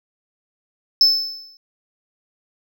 triangle tone with exponential decay, 5260 Hz, E8, 5 cents flat, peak -6 dBFS, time 1.01-1.57 s, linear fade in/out 1 ms, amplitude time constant 120 ms, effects tanh soft clip ceiling -2 dBFS

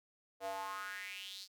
square tone with high-pass filter sweep, 96.7 Hz, G2, 23 cents flat, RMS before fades -44 dBFS, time 0.4-1.48 s, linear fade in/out 50 ms, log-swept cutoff 580 to 4800 Hz, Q 5, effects none

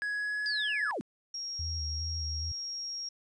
triangle tone with pitch glide, 1673 to 1702.2 Hz, G#6 to G#6, +12 to +42 cents, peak -29 dBFS, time 0.02-0.91 s, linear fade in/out 0 ms, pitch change +30 cents, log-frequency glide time 0.14-0.58 s
sine linear sweep, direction down, 4978 to 164.81 Hz, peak -32 dBFS, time 0.46-1.01 s, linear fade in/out 0 ms
sine tone, 5588 Hz, F8, in tune, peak -35 dBFS, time 1.34-3.09 s, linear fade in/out 5 ms
sine tone with vibrato, 77.78 Hz, D#2, in tune, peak -34 dBFS, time 1.59-2.52 s, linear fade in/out 5 ms, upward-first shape square, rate 2.4 Hz, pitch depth 49 cents each way
effects resampled to 22050 Hz + 11-bit

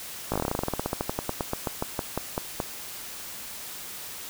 slowing click train, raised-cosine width 1 ms, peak -12 dBFS, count 29, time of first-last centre 0.32-2.602 s, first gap 17 ms, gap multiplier 1.1, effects white hiss -39 dBFS RMS until 4.29 s

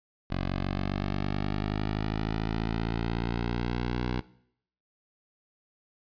10% pulse linear sweep, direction up, 45.74 to 61.74 Hz, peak -20 dBFS, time 0.3-4.21 s, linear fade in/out 10 ms, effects noise-tail reverb RT60 0.7 s tail -20 dB re dry + resampled to 11025 Hz

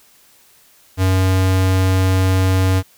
square tone, 94 Hz, F#2, 28 cents sharp, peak -13 dBFS, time 0.97-2.83 s, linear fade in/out 50 ms, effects white hiss -51 dBFS RMS until 2.97 s

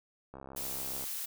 click train, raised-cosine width 1 ms, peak -32 dBFS, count 48, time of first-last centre 0.34-1.039 s, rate 67.2 Hz
blue noise, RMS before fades -38 dBFS, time 0.56-1.26 s, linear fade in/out 10 ms
effects none

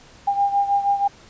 sine beating tone pair, 801 / 807.3 Hz, G5 / G#5, +37 / -49 cents, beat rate 6.3 Hz, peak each -18 / -23 dBFS, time 0.27-1.08 s, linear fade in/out 10 ms, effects pink hiss -48 dBFS RMS until 1.29 s + resampled to 16000 Hz

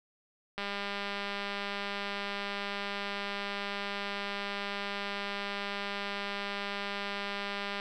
click train, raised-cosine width 0.3 ms, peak -20 dBFS, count 1452, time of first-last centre 0.58-7.799 s, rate 201 Hz, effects none

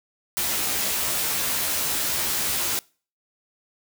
white noise with comb filter, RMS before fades -25 dBFS, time 0.37-2.79 s, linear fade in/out 0 ms, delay 14 ms, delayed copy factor +0.9, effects noise-tail reverb RT60 0.4 s tail -25 dB re dry

